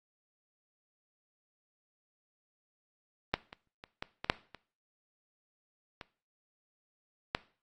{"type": "clicks", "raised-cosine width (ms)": 0.3, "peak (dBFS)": [-10, -28, -29, -20, -20, -7, -29, -26, -12], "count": 9, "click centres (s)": [3.34, 3.529, 3.839, 4.025, 4.245, 4.299, 4.547, 6.012, 7.349], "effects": ["noise-tail reverb RT60 0.4 s tail -18 dB re dry", "Opus 32 kbps"]}